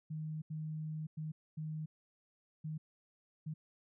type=tone bursts at uneven times; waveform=sine; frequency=155.56 Hz; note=D#3; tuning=in tune; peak=-38 dBFS; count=6; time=0.1-0.42 / 0.5-1.07 / 1.17-1.32 / 1.57-1.86 / 2.64-2.78 / 3.46-3.54 s; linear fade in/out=10 ms; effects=none